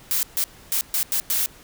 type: noise bursts at uneven times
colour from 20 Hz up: blue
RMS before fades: -22 dBFS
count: 6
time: 0.11-0.23 / 0.37-0.44 / 0.72-0.81 / 0.94-1.03 / 1.12-1.2 / 1.3-1.46 s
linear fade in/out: 0 ms
effects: pink hiss -48 dBFS RMS until 1.63 s